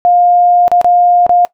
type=tone with dropouts; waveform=sine; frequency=707 Hz; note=F5; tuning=21 cents sharp; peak=-5 dBFS; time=0.05-1.45 s; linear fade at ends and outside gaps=0 ms; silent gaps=0.68-0.716 / 0.814-0.845 / 1.265-1.294 s; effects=noise-tail reverb RT60 0.1 s tail -21 dB re dry